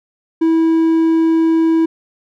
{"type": "tone", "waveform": "triangle", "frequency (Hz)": 325.7, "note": "E4", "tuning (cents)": -21, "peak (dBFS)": -8, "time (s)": [0.41, 1.86], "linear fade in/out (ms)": 10, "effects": []}